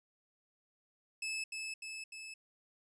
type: tone with echo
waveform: sawtooth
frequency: 2608 Hz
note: E7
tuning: 19 cents flat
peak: -33 dBFS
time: 1.22-1.44 s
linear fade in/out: 5 ms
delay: 300 ms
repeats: 3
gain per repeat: -3 dB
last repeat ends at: 2.34 s
effects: resampled to 24000 Hz